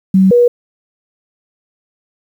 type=tone pair in turn; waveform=sine; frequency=190 / 483.1 Hz; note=F#3 / B4; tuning=+46 / -38 cents; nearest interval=octave + major third; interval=1616 cents; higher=second; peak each=-5 dBFS; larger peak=neither; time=0.14-0.31 / 0.31-0.48 s; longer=neither; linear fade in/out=5 ms; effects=7-bit